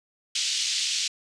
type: band-pass noise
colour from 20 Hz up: pink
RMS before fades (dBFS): -27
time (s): 0.35-1.08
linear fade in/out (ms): 5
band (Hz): 3000 to 6900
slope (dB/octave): 24
effects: resampled to 22050 Hz